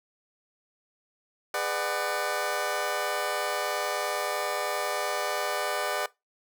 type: chord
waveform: 20% pulse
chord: G# half-diminished seventh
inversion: none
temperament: just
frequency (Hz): 415.3 / 498.4 / 598 / 747.5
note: G#4 / B4 / D5 / F#5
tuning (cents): 0 / +16 / +31 / +17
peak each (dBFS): -31 / -30 / -26 / -28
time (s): 1.54-6.06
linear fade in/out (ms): 2
effects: noise-tail reverb RT60 0.2 s tail -20 dB re dry